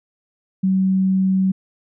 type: tone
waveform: sine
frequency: 189.6 Hz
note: F#3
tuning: 43 cents sharp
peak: -14 dBFS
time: 0.63-1.52 s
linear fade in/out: 10 ms
effects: none